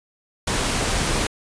pink noise, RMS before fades -22 dBFS, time 0.47-1.27 s, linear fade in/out 5 ms, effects resampled to 22050 Hz

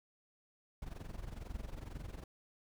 brown noise with amplitude modulation, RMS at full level -42 dBFS, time 0.82-2.24 s, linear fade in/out 2 ms, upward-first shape sine, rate 22.1 Hz, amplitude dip 80%, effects none

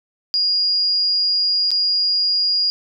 sine tone with dropouts, 4855 Hz, D#8, 43 cents flat, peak -15 dBFS, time 0.34-2.7 s, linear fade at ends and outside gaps 0 ms, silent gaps 1.706-1.715 s, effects none

